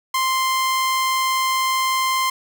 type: tone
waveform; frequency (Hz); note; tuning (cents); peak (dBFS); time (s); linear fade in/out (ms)
sawtooth; 1046.5; C6; 0; -14; 0.14-2.3; 5
effects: none